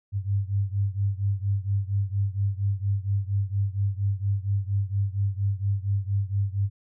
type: beating tone pair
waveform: sine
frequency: 98 / 102.3 Hz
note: G2 / G#2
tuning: 0 / -26 cents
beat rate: 4.3 Hz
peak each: -25 / -27 dBFS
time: 0.12-6.7 s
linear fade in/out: 50 ms
effects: none